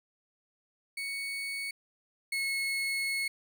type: tone pair in turn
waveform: 35% pulse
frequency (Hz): 2223 / 2185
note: C#7 / C#7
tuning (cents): +4 / -26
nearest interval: unison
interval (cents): 30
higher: first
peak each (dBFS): -32 / -28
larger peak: second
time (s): 0.97-1.71 / 2.32-3.28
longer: second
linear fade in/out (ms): 5
effects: none